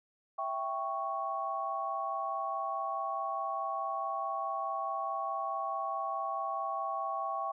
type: chord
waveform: sine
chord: C# diminished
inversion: first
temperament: equal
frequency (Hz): 659.3 / 784 / 1108.7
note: E5 / G5 / C#6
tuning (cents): 0 / 0 / 0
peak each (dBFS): -39 / -37 / -35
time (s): 0.38-7.52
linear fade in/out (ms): 10
effects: none